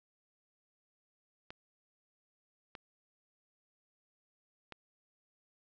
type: clicks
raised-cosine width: 0.3 ms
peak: -29 dBFS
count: 3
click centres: 1.505 / 2.752 / 4.723 s
effects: resampled to 16000 Hz